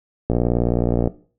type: click train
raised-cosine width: 2 ms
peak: -5 dBFS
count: 47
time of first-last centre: 0.3-1.074 s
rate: 59.4 Hz
effects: noise-tail reverb RT60 0.4 s tail -17 dB re dry